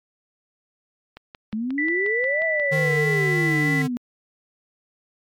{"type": "click train", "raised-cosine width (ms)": 0.3, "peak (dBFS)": -23, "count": 12, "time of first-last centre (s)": [1.17, 3.134], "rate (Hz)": 5.6}
{"type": "exponential two-way sweep", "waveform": "sine", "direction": "up then down", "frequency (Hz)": [209.3, 659, 238.5], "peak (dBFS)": -23, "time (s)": [1.53, 3.97], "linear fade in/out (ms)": 0, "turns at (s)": 2.44}
{"type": "tone with pitch glide", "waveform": "sine", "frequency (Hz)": [1975.5, 1986.9], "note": ["B6", "B6"], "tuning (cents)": [0, 10], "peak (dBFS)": -21, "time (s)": [1.78, 3.82], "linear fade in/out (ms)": 2, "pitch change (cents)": 10, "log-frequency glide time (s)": [2.61, 3.28]}
{"type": "tone with vibrato", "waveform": "square", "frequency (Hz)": 151.5, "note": "D#3", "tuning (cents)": -46, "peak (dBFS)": -23, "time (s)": [2.71, 3.88], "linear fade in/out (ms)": 20, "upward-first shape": "sine", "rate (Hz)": 3.2, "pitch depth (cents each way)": 34}
{"effects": ["MP3 96 kbps"]}